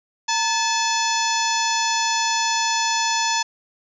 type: harmonic tone with a mistuned harmonic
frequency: 865 Hz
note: A5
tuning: 30 cents flat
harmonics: 1 / 2 / 3 / 4 / 5 / 6 / 7 / 8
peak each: -22 / -28 / -29 / -29 / -30 / -28 / -28 / -30 dBFS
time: 0.28-3.43 s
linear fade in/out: 10 ms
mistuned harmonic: 1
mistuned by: +100 cents
effects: none